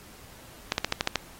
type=clicks; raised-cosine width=0.2 ms; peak=-6 dBFS; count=7; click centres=0.721 / 0.781 / 0.846 / 0.924 / 1.009 / 1.074 / 1.157 s; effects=pink hiss -50 dBFS RMS until 1.39 s + AAC 48 kbps